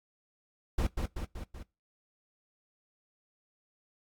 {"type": "noise with echo", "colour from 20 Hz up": "brown", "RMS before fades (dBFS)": -28, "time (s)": [0.78, 0.87], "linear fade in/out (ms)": 5, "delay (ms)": 190, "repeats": 4, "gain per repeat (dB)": -4, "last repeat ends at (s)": 1.63, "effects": ["noise-tail reverb RT60 0.3 s tail -24 dB re dry", "AAC 64 kbps"]}